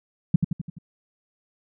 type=tone with echo; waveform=sine; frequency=166.2 Hz; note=E3; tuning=15 cents sharp; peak=-10 dBFS; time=0.34-0.36 s; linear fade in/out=5 ms; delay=85 ms; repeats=5; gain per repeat=-5 dB; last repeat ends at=0.785 s; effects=none